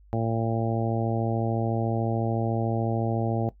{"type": "harmonic tone", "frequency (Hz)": 113.8, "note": "A#2", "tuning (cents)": -41, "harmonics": [1, 2, 3, 4, 5, 6, 7], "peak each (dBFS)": [-27, -30, -32, -33, -34, -35, -35], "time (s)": [0.13, 3.49], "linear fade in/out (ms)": 0, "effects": ["noise-tail reverb RT60 0.1 s tail -17 dB re dry", "added 50 Hz sine -51 dBFS peak until 3.6 s"]}